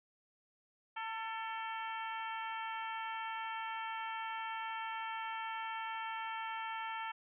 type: harmonic tone with a mistuned harmonic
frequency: 448.4 Hz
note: A4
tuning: 33 cents sharp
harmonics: 2 / 3 / 4 / 5 / 6 / 7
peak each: -41 / -45 / -47 / -49 / -51 / -52 dBFS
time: 0.96-7.12 s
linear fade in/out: 10 ms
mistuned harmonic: 4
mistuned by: -33 cents
effects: none